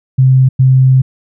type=tone bursts at uneven times; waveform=sine; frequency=130.81 Hz; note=C3; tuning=in tune; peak=-4 dBFS; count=2; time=0.18-0.49 / 0.59-1.02 s; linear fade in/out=10 ms; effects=none